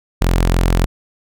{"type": "tone", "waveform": "sawtooth", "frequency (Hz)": 43.53, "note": "F1", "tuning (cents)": -5, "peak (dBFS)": -8, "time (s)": [0.21, 0.86], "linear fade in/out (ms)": 10, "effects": []}